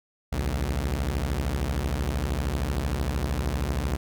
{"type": "beating tone pair", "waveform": "sawtooth", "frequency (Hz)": [60.7, 73.7], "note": ["B1", "D2"], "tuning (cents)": [-29, 7], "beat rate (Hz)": 13, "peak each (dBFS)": -24, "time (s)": [0.32, 3.97], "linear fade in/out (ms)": 10, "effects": []}